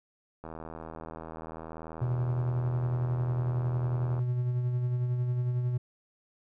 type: click train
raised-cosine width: 1 ms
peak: -27 dBFS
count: 303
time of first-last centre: 0.44-4.192 s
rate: 80.5 Hz
type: tone with tremolo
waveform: triangle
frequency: 123.47 Hz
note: B2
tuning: in tune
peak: -23 dBFS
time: 2.01-5.78 s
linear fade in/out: 10 ms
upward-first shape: sine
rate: 11 Hz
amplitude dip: 35%
effects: none